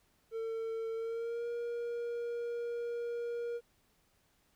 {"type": "tone with pitch glide", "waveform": "triangle", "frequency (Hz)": [450.9, 473], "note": ["A4", "A#4"], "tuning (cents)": [42, 25], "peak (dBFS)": -33, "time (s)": [0.31, 3.61], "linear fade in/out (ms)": 50, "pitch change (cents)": 83, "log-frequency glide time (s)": [0.95, 1.47], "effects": ["pink hiss -72 dBFS RMS until 4.55 s"]}